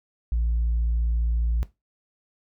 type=tone; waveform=sine; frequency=57.4 Hz; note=A#1; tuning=26 cents flat; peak=-19 dBFS; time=0.32-1.63 s; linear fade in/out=0 ms; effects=noise-tail reverb RT60 0.2 s tail -17 dB re dry + tanh soft clip ceiling -18 dBFS